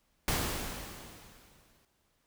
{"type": "noise with exponential decay", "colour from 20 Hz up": "pink", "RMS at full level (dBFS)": -29, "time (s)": [0.28, 1.85], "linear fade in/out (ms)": 1, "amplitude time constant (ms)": 340, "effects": ["pink hiss -74 dBFS RMS until 2.26 s"]}